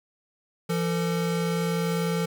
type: tone pair together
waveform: square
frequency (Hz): 169.92 / 449.6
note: F3 / A4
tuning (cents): -47 / +37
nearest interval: octave + perfect fourth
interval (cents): 1684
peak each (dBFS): -26 / -30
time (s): 0.69-2.26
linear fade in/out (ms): 10
effects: none